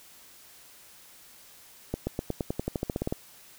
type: accelerating click train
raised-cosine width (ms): 2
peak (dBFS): -15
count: 15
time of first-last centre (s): 1.94-3.125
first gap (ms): 130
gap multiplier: 0.93
effects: white hiss -53 dBFS RMS until 3.58 s